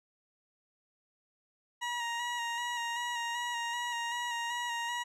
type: tone with vibrato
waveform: 20% pulse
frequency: 950 Hz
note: A#5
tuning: 33 cents sharp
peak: -28 dBFS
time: 1.81-5.04 s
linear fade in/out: 20 ms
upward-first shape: square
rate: 2.6 Hz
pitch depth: 23 cents each way
effects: low-pass 8000 Hz 12 dB/octave